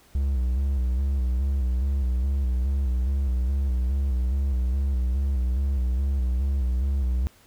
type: tone with vibrato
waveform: triangle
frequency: 65.41 Hz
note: C2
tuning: in tune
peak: -19 dBFS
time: 0.15-7.27 s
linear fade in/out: 0 ms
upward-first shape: square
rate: 2.4 Hz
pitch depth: 81 cents each way
effects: pink hiss -56 dBFS RMS until 7.46 s